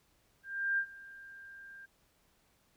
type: tone with ADSR envelope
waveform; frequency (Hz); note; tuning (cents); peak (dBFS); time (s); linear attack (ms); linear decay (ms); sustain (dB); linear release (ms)
sine; 1593; G6; +27; -27; 0.43-1.86; 350; 75; -21; 11
effects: pink hiss -71 dBFS RMS until 2.76 s